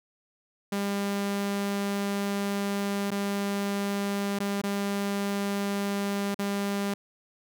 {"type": "tone with dropouts", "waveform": "sawtooth", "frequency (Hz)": 200.4, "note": "G3", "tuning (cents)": 38, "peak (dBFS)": -23, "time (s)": [0.72, 6.94], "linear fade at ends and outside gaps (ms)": 5, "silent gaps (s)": [[3.106, 3.115], [4.389, 4.401], [4.616, 4.636], [6.345, 6.39]], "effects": []}